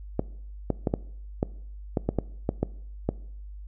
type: clicks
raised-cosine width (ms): 2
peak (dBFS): -10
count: 11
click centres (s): 0.194 / 0.703 / 0.872 / 0.939 / 1.429 / 1.972 / 2.09 / 2.187 / 2.491 / 2.63 / 3.09
effects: noise-tail reverb RT60 0.7 s tail -21 dB re dry + added 50 Hz sine -38 dBFS peak until 3.67 s